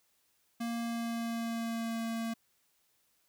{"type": "tone with pitch glide", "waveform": "square", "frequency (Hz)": [233.1, 227.9], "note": ["A#3", "A#3"], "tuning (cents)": [0, -39], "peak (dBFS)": -34, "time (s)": [0.6, 2.34], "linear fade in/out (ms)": 10, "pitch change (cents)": -39, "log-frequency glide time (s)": [0.81, 2.01], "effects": ["white hiss -73 dBFS RMS until 3.28 s"]}